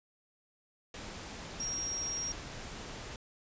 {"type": "tone in noise", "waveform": "sine", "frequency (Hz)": 5620, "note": "F8", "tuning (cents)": 10, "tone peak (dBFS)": -34, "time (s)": [1.6, 2.32], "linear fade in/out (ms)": 2, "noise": "pink", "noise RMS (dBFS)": -44, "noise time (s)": [0.94, 3.16], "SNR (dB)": 7, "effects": ["resampled to 16000 Hz"]}